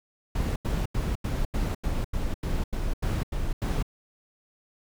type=noise bursts; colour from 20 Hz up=brown; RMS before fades=-27 dBFS; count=12; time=0.35-3.827 s; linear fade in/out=5 ms; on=210 ms; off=87 ms; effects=none